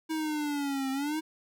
square linear two-way sweep, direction down then up, 320 to 264.1 to 320 Hz, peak -30 dBFS, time 0.09-1.21 s, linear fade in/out 20 ms, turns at 0.91 s, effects none

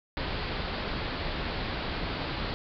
pink low-pass noise, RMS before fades -33 dBFS, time 0.17-2.54 s, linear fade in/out 0 ms, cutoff 4800 Hz, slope 96 dB/octave, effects none

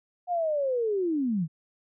sine linear sweep, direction down, 727 to 146.83 Hz, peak -24 dBFS, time 0.27-1.48 s, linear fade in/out 50 ms, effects none

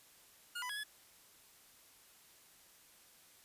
25% pulse tone with pitch steps, 1428 / 996 / 1669 / 1706 Hz, F6 / B5 / G#6 / G#6, +38 / +14 / +8 / +46 cents, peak -36 dBFS, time 0.55-0.838 s, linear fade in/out 10 ms, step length 72 ms, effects white hiss -63 dBFS RMS until 3.44 s + resampled to 32000 Hz

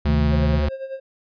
square tone with vibrato, 73.42 Hz, D2, in tune, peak -19 dBFS, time 0.05-0.69 s, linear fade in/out 5 ms, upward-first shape sine, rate 16 Hz, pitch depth 26 cents each way
sine chord, A diminished, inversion first, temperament equal, 130.81 / 155.56 / 220 Hz, C3 / Eb3 / A3, 0 / 0 / 0 cents, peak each -26 / -22 / -22 dBFS, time 0.06-0.6 s, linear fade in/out 20 ms
triangle tone with tremolo, 534 Hz, C5, 35 cents sharp, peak -24 dBFS, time 0.31-1 s, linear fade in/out 10 ms, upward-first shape sine, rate 10 Hz, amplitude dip 70%
effects resampled to 11025 Hz

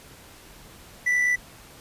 triangle tone with amplitude modulation, 1975.5 Hz, B6, in tune, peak -16 dBFS, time 1.06-1.36 s, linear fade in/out 10 ms, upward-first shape sine, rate 67.9 Hz, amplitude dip 35%, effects pink hiss -48 dBFS RMS until 1.8 s + resampled to 32000 Hz

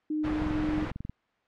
sine tone with tremolo, 306 Hz, D#4, 29 cents flat, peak -26 dBFS, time 0.1-0.85 s, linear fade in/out 5 ms, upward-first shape triangle, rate 2.1 Hz, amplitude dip 30%
pink noise, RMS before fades -34 dBFS, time 0.23-0.92 s, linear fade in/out 20 ms
click train, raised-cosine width 5 ms, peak -24 dBFS, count 16, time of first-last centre 0.42-1.096 s, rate 22.2 Hz
effects white hiss -70 dBFS RMS until 1.47 s + low-pass 2000 Hz 12 dB/octave

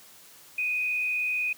sine tone with frequency modulation, 2489 Hz, D#7, in tune, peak -25 dBFS, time 0.58-1.53 s, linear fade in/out 5 ms, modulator 60.2 Hz, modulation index 0.77, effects white hiss -52 dBFS RMS until 1.57 s + high-pass 80 Hz 12 dB/octave

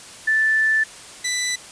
sine / 15% pulse tone pair in turn, 1760 / 1986.4 Hz, A6 / B6, 0 / +9 cents, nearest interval major second, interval 209 cents, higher second, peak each -15 dBFS, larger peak neither, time 0.27-0.84 / 1.24-1.56 s, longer first, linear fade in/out 10 ms, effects white hiss -40 dBFS RMS until 1.71 s + resampled to 22050 Hz

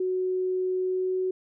sine tone with pitch glide, 370 to 372.1 Hz, F#4 to F#4, 0 to +10 cents, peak -24 dBFS, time 0-1.31 s, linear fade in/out 5 ms, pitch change +10 cents, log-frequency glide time 0.77-1.19 s, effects none

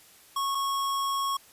square tone pair in turn, 1100 / 1100 Hz, C#6 / C#6, -14 / -14 cents, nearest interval unison, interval 0 cents, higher neither, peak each -27 dBFS, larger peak neither, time 0.36-0.55 / 0.55-1.37 s, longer second, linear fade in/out 5 ms, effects white hiss -55 dBFS RMS until 1.52 s + resampled to 32000 Hz

